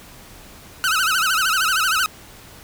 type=tone with vibrato; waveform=sawtooth; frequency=1397 Hz; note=F6; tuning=in tune; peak=-13 dBFS; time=0.84-2.06 s; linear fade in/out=0 ms; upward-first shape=sine; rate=13 Hz; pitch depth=180 cents each way; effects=pink hiss -43 dBFS RMS until 2.63 s